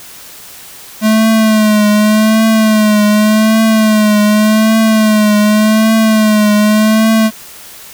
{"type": "tone with vibrato", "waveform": "square", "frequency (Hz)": 215.5, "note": "A3", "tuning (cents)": -36, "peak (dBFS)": -7, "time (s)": [1.01, 7.31], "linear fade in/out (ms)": 50, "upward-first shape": "triangle", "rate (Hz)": 0.86, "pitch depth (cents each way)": 58, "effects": ["white hiss -33 dBFS RMS until 7.93 s"]}